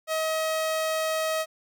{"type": "tone", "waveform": "sawtooth", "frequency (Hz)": 635, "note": "D#5", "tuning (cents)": 35, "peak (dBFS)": -21, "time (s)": [0.07, 1.46], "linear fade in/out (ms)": 50, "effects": []}